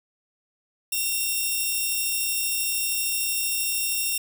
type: tone pair together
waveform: 5% pulse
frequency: 2735 / 3651 Hz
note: F7 / A#7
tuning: -37 / -37 cents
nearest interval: perfect fourth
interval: 500 cents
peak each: -15 / -24 dBFS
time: 0.92-4.18 s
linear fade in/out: 5 ms
effects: none